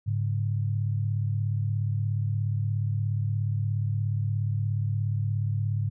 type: tone pair together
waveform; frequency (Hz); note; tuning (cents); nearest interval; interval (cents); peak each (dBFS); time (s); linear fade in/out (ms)
sine; 104.6 / 141.53; G#2 / C#3; +13 / +36; perfect fourth; 523; -25 / -31; 0.06-5.9; 20
effects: none